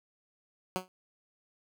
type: tone with exponential decay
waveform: 10% pulse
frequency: 185 Hz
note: F#3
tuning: in tune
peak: -19 dBFS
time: 0.76-0.88 s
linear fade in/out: 0 ms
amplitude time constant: 26 ms
effects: none